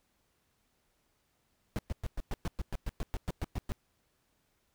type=noise bursts; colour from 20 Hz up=brown; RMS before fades=-33 dBFS; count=15; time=1.76-3.72 s; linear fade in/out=0 ms; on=28 ms; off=110 ms; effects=pink hiss -75 dBFS RMS until 4.74 s